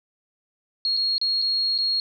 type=tone with dropouts; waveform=sine; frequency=4289 Hz; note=C8; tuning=42 cents sharp; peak=-20 dBFS; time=0.85-2 s; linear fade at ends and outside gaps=1 ms; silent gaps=0.968-0.972 / 1.181-1.214 / 1.418-1.422 / 1.779-1.786 s; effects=none